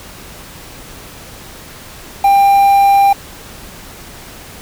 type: tone with quantisation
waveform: triangle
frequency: 795 Hz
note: G5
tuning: 24 cents sharp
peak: -4 dBFS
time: 2.24-3.13 s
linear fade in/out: 5 ms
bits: 5
effects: pink hiss -34 dBFS RMS until 4.61 s